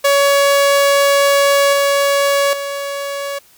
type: tone with level steps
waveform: sawtooth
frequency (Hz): 562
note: C#5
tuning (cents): +24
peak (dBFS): -6 / -8 / -17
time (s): 0.04-3.39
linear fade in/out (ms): 10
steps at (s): 1.73 / 2.53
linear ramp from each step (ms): 2
effects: white hiss -49 dBFS RMS until 3.57 s